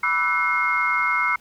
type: tone cluster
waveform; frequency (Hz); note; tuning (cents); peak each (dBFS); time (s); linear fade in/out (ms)
sine; 982 / 1176 / 1323 / 1493 / 2143; B5 / D6 / E6 / F#6 / C7; -10 / +2 / +6 / +15 / +41; -27 / -29 / -24 / -27 / -21; 0.03-1.36; 5
effects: tanh soft clip ceiling -8 dBFS + pink hiss -55 dBFS RMS until 1.4 s